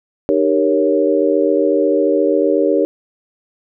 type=chord; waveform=sine; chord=Eb dominant seventh; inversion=none; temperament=equal with one note detuned; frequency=304.7 / 392 / 466.2 / 554.4 Hz; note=Eb4 / G4 / Bb4 / Db5; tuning=-36 / 0 / 0 / 0 cents; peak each=-17 dBFS; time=0.29-2.85 s; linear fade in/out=0 ms; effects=none